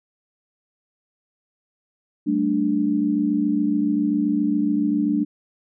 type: chord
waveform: sine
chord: G suspended second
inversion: none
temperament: equal with one note detuned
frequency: 192.63 / 220 / 293.7 Hz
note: G3 / A3 / D4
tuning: -30 / 0 / 0 cents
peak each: -26 / -23 / -20 dBFS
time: 2.26-5.25 s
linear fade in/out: 20 ms
effects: none